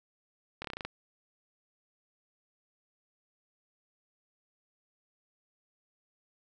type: slowing click train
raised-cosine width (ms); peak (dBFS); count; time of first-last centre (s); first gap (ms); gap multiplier
0.3; -21; 8; 0.62-0.85; 25; 1.09
effects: none